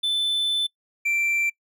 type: tone pair in turn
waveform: triangle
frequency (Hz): 3520 / 2349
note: A7 / D7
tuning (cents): 0 / 0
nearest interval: perfect fifth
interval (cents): 700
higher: first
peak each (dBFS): -19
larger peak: neither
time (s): 0.03-0.67 / 1.05-1.5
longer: first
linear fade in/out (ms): 10
effects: noise-tail reverb RT60 0.1 s tail -25 dB re dry